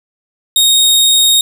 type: tone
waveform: sawtooth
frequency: 3729 Hz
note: A#7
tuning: in tune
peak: -4 dBFS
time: 0.56-1.41 s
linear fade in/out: 2 ms
effects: none